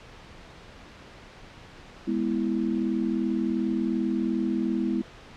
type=chord; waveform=sine; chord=E major; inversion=first; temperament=equal with one note detuned; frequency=206.8 / 246.9 / 329.6 Hz; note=G#3 / B3 / E4; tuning=-7 / 0 / 0 cents; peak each=-28 dBFS; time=2.07-5.02 s; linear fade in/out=10 ms; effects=pink hiss -47 dBFS RMS until 5.36 s + low-pass 4000 Hz 12 dB/octave